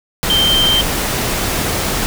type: tone in noise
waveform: sine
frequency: 3136 Hz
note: G7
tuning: in tune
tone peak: -11 dBFS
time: 0.3-0.81 s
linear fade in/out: 0 ms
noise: pink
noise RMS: -18 dBFS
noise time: 0.23-2.06 s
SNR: +4 dB
effects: none